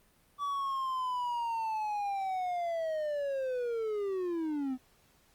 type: linear sweep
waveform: triangle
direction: down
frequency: 1153 to 249.8 Hz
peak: -29 dBFS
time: 0.38-4.78 s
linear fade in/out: 50 ms
effects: pink hiss -66 dBFS RMS until 5.34 s + Opus 32 kbps